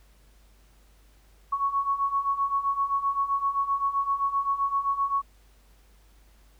sine beating tone pair, 1105 / 1112.7 Hz, C#6 / C#6, -6 / +6 cents, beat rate 7.7 Hz, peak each -29 / -25 dBFS, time 1.52-5.22 s, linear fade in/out 10 ms, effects added 50 Hz sine -55 dBFS peak until 6.59 s + pink hiss -63 dBFS RMS until 6.59 s

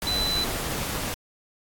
sine tone in noise, 4000 Hz, B7, 21 cents sharp, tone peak -24 dBFS, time 0.07-0.44 s, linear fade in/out 0 ms, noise pink, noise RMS -30 dBFS, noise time 0.02-1.14 s, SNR +3 dB, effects AAC 64 kbps

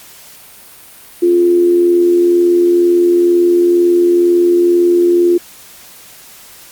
sine tone with amplitude modulation, 349.2 Hz, F4, in tune, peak -5 dBFS, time 1.22-5.38 s, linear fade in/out 10 ms, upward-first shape sine, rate 82.1 Hz, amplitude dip 40%, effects white hiss -38 dBFS RMS until 6.71 s + Opus 48 kbps

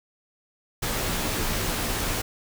pink noise with comb filter, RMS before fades -27 dBFS, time 0.82-2.22 s, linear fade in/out 10 ms, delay 15 ms, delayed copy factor -0.65, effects none

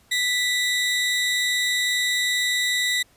30% pulse tone pair together, 1975.5 / 3726 Hz, B6 / A#7, 0 / -2 cents, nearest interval major seventh, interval 1098 cents, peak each -19 / -23 dBFS, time 0.11-3.03 s, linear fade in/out 10 ms, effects pink hiss -58 dBFS RMS until 3.16 s + resampled to 32000 Hz

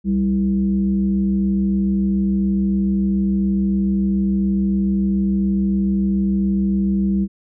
sine tone with frequency modulation, 196 Hz, G3, in tune, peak -15 dBFS, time 0.04-7.28 s, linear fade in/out 50 ms, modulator 133 Hz, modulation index 0.52, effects none

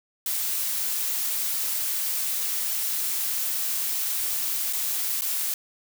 blue noise with dropouts, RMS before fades -27 dBFS, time 0.26-5.54 s, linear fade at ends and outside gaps 2 ms, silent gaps 4.728-4.732 / 5.211-5.219 s, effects none

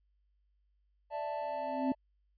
triangle chord, D suspended second, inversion none, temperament just, 587.3 / 660.7 / 881 Hz, D5 / E5 / A5, 0 / +4 / +2 cents, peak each -37 / -39 / -36 dBFS, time 1.1-1.95 s, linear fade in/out 50 ms
sine tone with exponential growth, 263.9 Hz, C4, 15 cents sharp, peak -26 dBFS, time 1.41-1.92 s, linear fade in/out 2 ms, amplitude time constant 110 ms
effects added 50 Hz sine -70 dBFS peak until 2.37 s + resampled to 11025 Hz

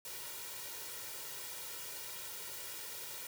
white noise with comb filter, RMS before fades -45 dBFS, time 0.05-3.27 s, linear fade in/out 2 ms, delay 2.1 ms, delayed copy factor +0.75, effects high-pass 100 Hz 12 dB/octave

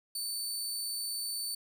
20% pulse tone, 4528 Hz, C#8, 36 cents sharp, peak -28 dBFS, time 0.15-1.55 s, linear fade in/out 5 ms, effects none

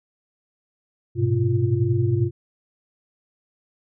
sine tone cluster, 102.7 / 114.7 / 125 / 347.4 Hz, G#2 / A#2 / B2 / F4, -19 / -28 / +21 / -9 cents, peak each -22 / -28 / -21 / -25 dBFS, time 1.15-2.31 s, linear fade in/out 50 ms, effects none

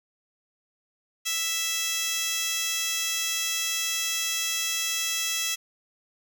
15% pulse tone with high-pass filter, 659.3 Hz, E5, in tune, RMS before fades -28 dBFS, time 1.25-5.56 s, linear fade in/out 20 ms, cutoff 3900 Hz, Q 1.7, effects none

